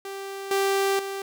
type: tone with level steps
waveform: sawtooth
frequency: 392 Hz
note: G4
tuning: in tune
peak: -29 / -17 / -26 dBFS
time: 0.05-1.22 s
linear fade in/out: 2 ms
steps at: 0.51 / 0.99 s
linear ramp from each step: 2 ms
effects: none